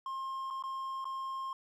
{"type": "tone with dropouts", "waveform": "triangle", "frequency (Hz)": 1065, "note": "C6", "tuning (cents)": 30, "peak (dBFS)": -34, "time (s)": [0.06, 1.53], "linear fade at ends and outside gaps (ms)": 2, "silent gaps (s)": [[0.503, 0.507], [0.625, 0.637], [1.044, 1.053]], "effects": []}